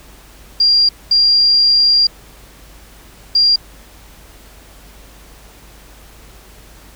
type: tone bursts at uneven times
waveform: sine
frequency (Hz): 4777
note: D8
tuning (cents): +29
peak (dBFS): -8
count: 3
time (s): 0.6-0.89 / 1.11-2.07 / 3.35-3.56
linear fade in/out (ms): 5
effects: added 50 Hz sine -42 dBFS peak until 6.95 s + pink hiss -43 dBFS RMS until 6.95 s